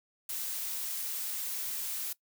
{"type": "noise", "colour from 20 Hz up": "blue", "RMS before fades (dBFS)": -36, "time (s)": [0.29, 2.13], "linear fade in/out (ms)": 5, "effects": ["noise-tail reverb RT60 0.1 s tail -20 dB re dry"]}